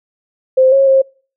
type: tone with pitch steps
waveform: sine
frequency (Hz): 521 / 544 / 535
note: C5 / C#5 / C5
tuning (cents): -7 / -33 / +38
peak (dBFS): -6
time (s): 0.57-1.02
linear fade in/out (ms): 10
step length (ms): 150
effects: noise-tail reverb RT60 0.4 s tail -26 dB re dry